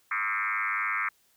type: tone with frequency modulation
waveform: sine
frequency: 1703 Hz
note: G#6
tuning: 43 cents sharp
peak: -26 dBFS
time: 0.11-1.09 s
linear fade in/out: 5 ms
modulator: 103 Hz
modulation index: 5.5
effects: white hiss -66 dBFS RMS until 1.36 s